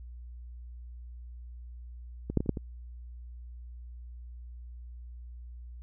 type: clicks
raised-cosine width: 3 ms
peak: -20 / -11 / -18 / -27 / -12 / -22 dBFS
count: 6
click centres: 2.3 / 2.373 / 2.405 / 2.461 / 2.493 / 2.572 s
effects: added 60 Hz sine -42 dBFS peak until 5.82 s